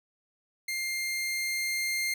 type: tone with level ramp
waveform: sawtooth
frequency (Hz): 2110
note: C7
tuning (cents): +14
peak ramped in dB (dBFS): -27 to -24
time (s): 0.68-2.14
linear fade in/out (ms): 5
effects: none